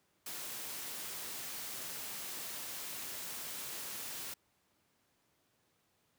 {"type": "noise", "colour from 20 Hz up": "white", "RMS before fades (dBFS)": -43, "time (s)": [0.26, 4.34], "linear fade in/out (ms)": 5, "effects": ["pink hiss -75 dBFS RMS until 6.18 s", "high-pass 100 Hz 12 dB/octave"]}